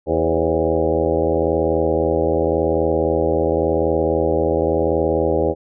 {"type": "harmonic tone with a mistuned harmonic", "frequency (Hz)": 80.9, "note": "E2", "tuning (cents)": -32, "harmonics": [1, 2, 3, 4, 5, 6, 7, 8, 9, 10], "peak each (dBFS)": [-25, -29, -29, -23, -21, -21, -23, -29, -31, -29], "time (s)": [0.06, 5.55], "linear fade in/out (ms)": 50, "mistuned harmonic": 6, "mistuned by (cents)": 60, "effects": []}